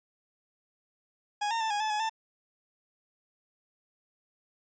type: tone with pitch steps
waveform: 40% pulse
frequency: 829 / 914 / 886 / 826 / 866 / 844 / 889 Hz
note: G#5 / A#5 / A5 / G#5 / A5 / G#5 / A5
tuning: -3 / -34 / +12 / -10 / -28 / +28 / +18 cents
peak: -27 dBFS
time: 1.41-2.096 s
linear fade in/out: 10 ms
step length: 98 ms
effects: resampled to 16000 Hz